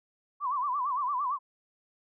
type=tone with vibrato; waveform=sine; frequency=1076 Hz; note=C6; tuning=48 cents sharp; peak=-27 dBFS; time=0.4-1.39 s; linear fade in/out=50 ms; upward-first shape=sine; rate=8.8 Hz; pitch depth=160 cents each way; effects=none